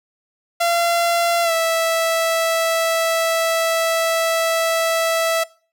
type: tone with pitch glide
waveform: sawtooth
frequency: 684 to 657.3 Hz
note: F5 to E5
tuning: -36 to -5 cents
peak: -12 dBFS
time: 0.6-5.44 s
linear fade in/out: 10 ms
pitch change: -69 cents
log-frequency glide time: 1.43-1.52 s
effects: noise-tail reverb RT60 0.4 s tail -22 dB re dry